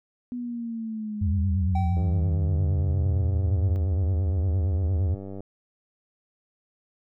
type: linear sweep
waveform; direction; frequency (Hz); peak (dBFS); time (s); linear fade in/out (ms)
sine; down; 246.9 to 96.9; -29; 0.32-3.76; 0
type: tone with vibrato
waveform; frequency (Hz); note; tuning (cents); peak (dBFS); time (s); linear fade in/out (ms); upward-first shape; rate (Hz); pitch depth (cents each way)
sine; 86.8; F2; -10; -21; 1.21-5.15; 10; sine; 8.7; 170
type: tone with exponential decay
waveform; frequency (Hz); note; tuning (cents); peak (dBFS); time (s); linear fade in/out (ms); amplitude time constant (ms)
triangle; 771; G5; -29; -25; 1.75-2.44; 5; 150
type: click train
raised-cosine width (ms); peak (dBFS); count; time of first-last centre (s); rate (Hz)
2; -25; 337; 1.97-5.406; 97.8
effects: none